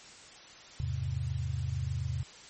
sine chord, E augmented, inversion none, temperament equal, 82.41 / 103.83 / 130.81 Hz, E2 / G#2 / B#2, 0 / 0 / 0 cents, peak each -35 / -36 / -34 dBFS, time 0.8-2.23 s, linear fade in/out 0 ms, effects white hiss -51 dBFS RMS until 2.49 s + MP3 32 kbps

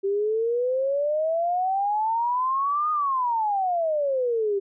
sine exponential two-way sweep, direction up then down, 388 to 1241 to 388 Hz, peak -21 dBFS, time 0.03-4.6 s, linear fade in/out 20 ms, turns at 2.91 s, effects none

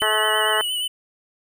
square tone with vibrato, 2976 Hz, F#7, 9 cents sharp, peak -23 dBFS, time 0-0.88 s, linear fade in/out 10 ms, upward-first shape sine, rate 8.6 Hz, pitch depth 41 cents each way
harmonic tone, 215.5 Hz, A3, 36 cents flat, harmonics 2 / 3 / 4 / 5 / 6 / 7 / 8 / 9, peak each -27 / -27 / -27 / -27 / -27 / -27 / -27 / -27 dBFS, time 0.02-0.61 s, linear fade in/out 0 ms
effects none

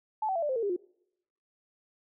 sine tone with pitch steps, 866 / 762.7 / 671.6 / 591.5 / 520.9 / 458.7 / 404 / 355.8 Hz, A5 / G5 / E5 / D5 / C5 / A#4 / G#4 / F4, -28 / -48 / +32 / +12 / -8 / -28 / -48 / +32 cents, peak -27 dBFS, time 0.22-0.764 s, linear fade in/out 5 ms, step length 68 ms, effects noise-tail reverb RT60 0.8 s tail -26 dB re dry

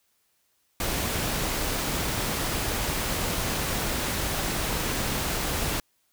pink noise, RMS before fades -28 dBFS, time 0.8-5.8 s, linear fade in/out 2 ms, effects white hiss -70 dBFS RMS until 6.12 s

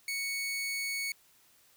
sawtooth tone, 2220 Hz, C#7, 2 cents sharp, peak -29 dBFS, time 0.08-1.12 s, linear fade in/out 2 ms, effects white hiss -64 dBFS RMS until 1.76 s

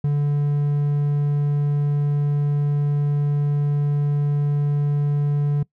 triangle tone, 145.1 Hz, D3, 21 cents flat, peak -15 dBFS, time 0.04-5.63 s, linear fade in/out 5 ms, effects noise-tail reverb RT60 0.1 s tail -22 dB re dry

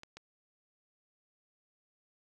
clicks, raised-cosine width 0.2 ms, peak -30 dBFS, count 2, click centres 0.034 / 0.17 s, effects none

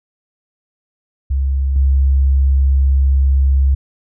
sine tone with level steps, 67.7 Hz, C#2, 40 cents flat, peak -13 / -9 dBFS, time 1.3-3.75 s, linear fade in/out 10 ms, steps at 1.76 s, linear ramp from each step 2 ms, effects none

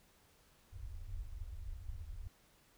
pink low-pass noise, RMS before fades -45 dBFS, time 0.71-2.28 s, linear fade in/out 10 ms, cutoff 100 Hz, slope 96 dB/octave, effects pink hiss -68 dBFS RMS until 2.77 s

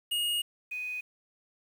square / sine tone pair in turn, 2866 / 2494 Hz, F7 / D#7, +44 / +3 cents, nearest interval major second, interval 241 cents, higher first, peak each -28 / -33 dBFS, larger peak first, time 0.11-0.42 / 0.71-1.01 s, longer first, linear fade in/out 10 ms, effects 9-bit

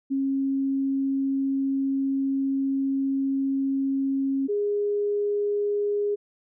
sine tone pair in turn, 271.5 / 411.2 Hz, C#4 / G#4, -36 / -17 cents, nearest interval perfect fifth, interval 719 cents, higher second, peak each -22 dBFS, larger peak neither, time 0.1-4.48 / 4.48-6.16 s, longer first, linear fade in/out 20 ms, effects none

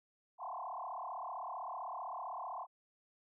sine tone with frequency modulation, 885 Hz, A5, 10 cents sharp, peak -40 dBFS, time 0.38-2.67 s, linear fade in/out 50 ms, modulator 35.6 Hz, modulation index 5.6, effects none

